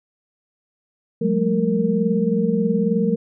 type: tone cluster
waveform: sine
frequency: 178.3 / 201.7 / 220.4 / 462.1 Hz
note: F3 / G3 / A3 / A#4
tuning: +36 / +50 / +3 / -15 cents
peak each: -22 dBFS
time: 1.21-3.16 s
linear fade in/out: 10 ms
effects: none